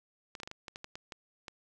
clicks, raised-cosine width 0.2 ms, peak -25 dBFS, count 11, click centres 0.352 / 0.401 / 0.433 / 0.475 / 0.514 / 0.682 / 0.759 / 0.844 / 0.955 / 1.122 / 1.482 s, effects none

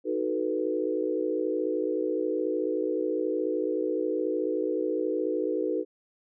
sine chord, B dominant seventh, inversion first, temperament equal, 311.1 / 370 / 440 / 493.9 Hz, D#4 / F#4 / A4 / B4, 0 / 0 / 0 / 0 cents, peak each -31 dBFS, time 0.04-5.85 s, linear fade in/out 50 ms, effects none

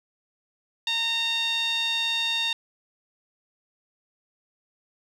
sawtooth tone with band-pass filter, 918 Hz, A#5, 27 cents flat, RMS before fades -26 dBFS, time 0.87-2.53 s, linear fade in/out 2 ms, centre 3400 Hz, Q 7.6, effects none

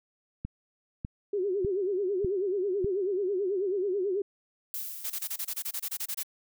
click train, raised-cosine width 5 ms, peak -21 dBFS, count 5, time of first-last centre 0.45-2.845 s, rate 1.67 Hz
sine tone with vibrato, 385.9 Hz, G4, 27 cents flat, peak -26 dBFS, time 1.33-4.22 s, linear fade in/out 5 ms, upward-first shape sine, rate 9.2 Hz, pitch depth 130 cents each way
violet noise with exponential decay, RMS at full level -34 dBFS, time 4.74-6.08 s, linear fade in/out 0 ms, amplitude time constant 290 ms
blue noise bursts, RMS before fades -33 dBFS, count 14, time 5.04-6.233 s, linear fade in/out 10 ms, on 62 ms, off 25 ms
effects none

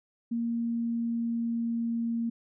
sine tone with pitch glide, 233.1 to 231.6 Hz, A#3 to A#3, 0 to -11 cents, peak -27 dBFS, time 0.31-2.3 s, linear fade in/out 10 ms, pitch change -11 cents, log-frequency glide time 0.52-2.17 s, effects none

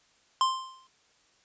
square tone with exponential decay, 1046.5 Hz, C6, in tune, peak -20 dBFS, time 0.41-0.87 s, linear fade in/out 1 ms, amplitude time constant 98 ms, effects white hiss -65 dBFS RMS until 1.44 s + resampled to 16000 Hz

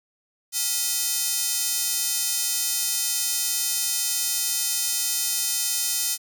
square tone with high-pass filter, 280.2 Hz, C#4, 19 cents sharp, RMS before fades -25 dBFS, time 0.52-6.18 s, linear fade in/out 50 ms, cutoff 6300 Hz, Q 0.93, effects none

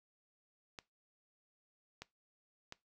clicks, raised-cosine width 0.2 ms, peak -28 dBFS, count 3, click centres 0.788 / 2.02 / 2.724 s, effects noise-tail reverb RT60 0.2 s tail -20 dB re dry

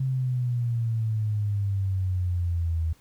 sine exponential sweep, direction down, 133.5 to 79.9 Hz, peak -23 dBFS, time 0-2.93 s, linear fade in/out 5 ms, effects pink hiss -60 dBFS RMS until 3 s

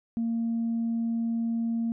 sine tone, 230 Hz, A#3, 23 cents flat, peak -24 dBFS, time 0.17-1.92 s, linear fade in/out 0 ms, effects tanh soft clip ceiling -22 dBFS

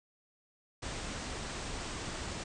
pink low-pass noise, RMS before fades -40 dBFS, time 0.82-2.44 s, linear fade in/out 10 ms, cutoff 8800 Hz, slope 96 dB/octave, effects none

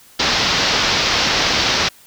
white low-pass noise, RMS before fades -17 dBFS, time 0.19-1.89 s, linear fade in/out 10 ms, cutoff 5600 Hz, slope 48 dB/octave, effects white hiss -47 dBFS RMS until 2.06 s

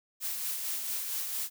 blue noise with tremolo, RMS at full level -33 dBFS, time 0.2-1.5 s, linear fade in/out 50 ms, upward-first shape sine, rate 4.4 Hz, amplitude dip 35%, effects none

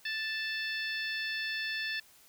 harmonic tone, 880 Hz, A5, in tune, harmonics 2 / 3 / 4 / 5 / 6, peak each -35 / -39 / -41 / -43 / -45 dBFS, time 0.05-2 s, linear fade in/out 5 ms, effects white hiss -60 dBFS RMS until 2.28 s

